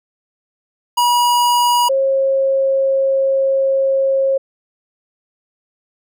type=tone pair in turn; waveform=square / sine; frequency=966 / 539.6 Hz; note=B5 / C#5; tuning=-39 / -47 cents; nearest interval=minor seventh; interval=1008 cents; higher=first; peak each=-12 dBFS; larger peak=neither; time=0.97-1.89 / 1.89-4.38 s; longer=second; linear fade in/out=10 ms; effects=none